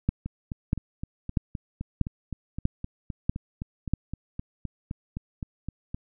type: two click trains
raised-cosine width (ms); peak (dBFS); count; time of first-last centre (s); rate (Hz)
5; -10 / -20; 7 / 23; 0.09-3.936 / 0.26-5.945; 1.56 / 3.87
effects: none